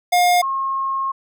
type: tone pair in turn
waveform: square / sine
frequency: 712 / 1078.3 Hz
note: F5 / C#6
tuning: +33 / -48 cents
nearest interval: perfect fifth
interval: 719 cents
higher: second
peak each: -13 / -19 dBFS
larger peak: first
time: 0.12-0.42 / 0.42-1.12 s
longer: second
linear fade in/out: 10 ms
effects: none